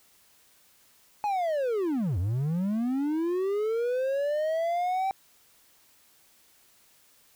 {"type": "linear two-way sweep", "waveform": "triangle", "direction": "down then up", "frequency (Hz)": [850, 82.6, 780], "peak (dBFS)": -23, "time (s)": [1.24, 5.11], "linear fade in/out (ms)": 0, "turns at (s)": 2.18, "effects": ["white hiss -61 dBFS RMS until 7.35 s"]}